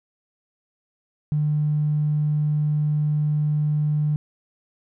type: tone with tanh clipping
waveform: triangle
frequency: 150 Hz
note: D3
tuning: 37 cents sharp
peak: -18 dBFS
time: 1.32-4.16 s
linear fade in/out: 0 ms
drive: 2 dB
effects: none